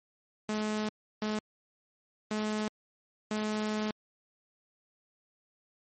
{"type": "tone bursts at uneven times", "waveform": "sawtooth", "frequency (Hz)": 213.7, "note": "G#3", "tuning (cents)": 50, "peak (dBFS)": -26, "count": 4, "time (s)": [[0.49, 0.89], [1.22, 1.39], [2.31, 2.68], [3.31, 3.91]], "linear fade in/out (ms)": 2, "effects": ["low-pass 11000 Hz 12 dB/octave", "MP3 32 kbps"]}